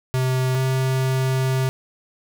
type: tone pair in turn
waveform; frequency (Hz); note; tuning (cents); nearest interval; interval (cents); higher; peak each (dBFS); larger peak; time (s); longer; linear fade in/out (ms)
square; 129.4 / 131.21; C3 / C3; -19 / +5; unison; 24; second; -19; neither; 0.14-0.55 / 0.55-1.69; second; 0
effects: none

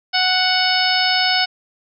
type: harmonic tone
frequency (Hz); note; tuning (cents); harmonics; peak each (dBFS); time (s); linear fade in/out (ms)
740; F#5; 0; 1 / 2 / 3 / 4 / 5 / 6 / 7; -21 / -22 / -23 / -22 / -25 / -23 / -21; 0.13-1.46; 20
effects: none

